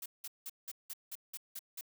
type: noise bursts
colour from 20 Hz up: blue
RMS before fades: -43 dBFS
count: 9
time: 0.02-1.811 s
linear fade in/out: 5 ms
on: 39 ms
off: 180 ms
effects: none